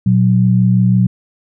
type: tone pair together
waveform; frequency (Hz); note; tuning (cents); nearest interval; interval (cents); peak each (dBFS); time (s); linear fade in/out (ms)
sine; 119 / 185.07; A#2 / F#3; +36 / +1; minor sixth; 765; -11; 0.06-1.07; 5
effects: none